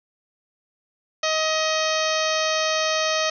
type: harmonic tone with a mistuned harmonic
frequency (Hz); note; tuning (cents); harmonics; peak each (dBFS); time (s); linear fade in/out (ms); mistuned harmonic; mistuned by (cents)
630; D#5; +21; 1 / 2 / 3 / 4 / 5 / 6 / 7 / 8 / 9 / 10; -24 / -27 / -29 / -30 / -31 / -32 / -32 / -33 / -34 / -34; 1.23-3.3; 5; 8; +32
effects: none